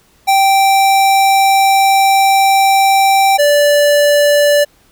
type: tone pair in turn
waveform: square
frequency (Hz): 781 / 582.9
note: G5 / D5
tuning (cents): -7 / -13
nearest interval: perfect fourth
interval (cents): 506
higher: first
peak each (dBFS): -8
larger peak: neither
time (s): 0.27-3.38 / 3.38-4.65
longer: first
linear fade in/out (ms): 20
effects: pink hiss -51 dBFS RMS until 4.91 s